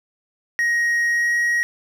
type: tone with pitch glide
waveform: triangle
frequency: 1882 to 1894 Hz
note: A#6 to A#6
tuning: +16 to +27 cents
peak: -15 dBFS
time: 0.59-1.63 s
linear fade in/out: 0 ms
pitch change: +11 cents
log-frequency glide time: 1.07-1.35 s
effects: none